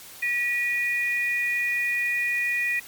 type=tone pair together; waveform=sine; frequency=1928.5 / 2453 Hz; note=B6 / D#7; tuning=-42 / -25 cents; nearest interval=major third; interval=417 cents; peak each=-25 dBFS; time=0.22-2.8 s; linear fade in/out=10 ms; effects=white hiss -44 dBFS RMS until 2.87 s + MP3 96 kbps